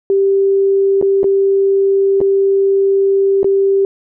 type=tone with dropouts; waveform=sine; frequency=392 Hz; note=G4; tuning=in tune; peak=-9 dBFS; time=0.1-3.85 s; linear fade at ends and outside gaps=1 ms; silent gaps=1.014-1.025 / 1.232-1.242 / 2.205-2.213 / 3.431-3.444 s; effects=none